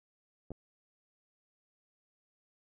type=clicks; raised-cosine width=2 ms; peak=-30 dBFS; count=2; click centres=0.506 / 0.517 s; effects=none